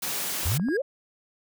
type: high-pass noise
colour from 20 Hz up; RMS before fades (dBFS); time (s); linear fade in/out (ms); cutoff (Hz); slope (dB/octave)
white; -30; 0.02-0.58; 10; 130; 48
type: clicks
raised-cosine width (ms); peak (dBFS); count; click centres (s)
1; -25; 5; 0.433 / 0.47 / 0.519 / 0.597 / 0.686
type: exponential sweep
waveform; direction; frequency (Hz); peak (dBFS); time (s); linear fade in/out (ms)
sine; up; 73.42 to 595; -23; 0.45-0.82; 10
type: tone with exponential growth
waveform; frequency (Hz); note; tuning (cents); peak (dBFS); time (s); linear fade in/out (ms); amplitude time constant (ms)
triangle; 1636; G#6; -26; -24; 0.52-0.77; 5; 54
effects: none